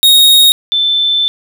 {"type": "tone pair in turn", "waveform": ["45% pulse", "sine"], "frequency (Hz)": [3748, 3533], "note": ["A#7", "A7"], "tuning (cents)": [9, 6], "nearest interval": "minor second", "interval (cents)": 103, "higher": "first", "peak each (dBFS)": [-4, -9], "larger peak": "first", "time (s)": [[0.03, 0.52], [0.72, 1.28]], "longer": "second", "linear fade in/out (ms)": 0, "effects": []}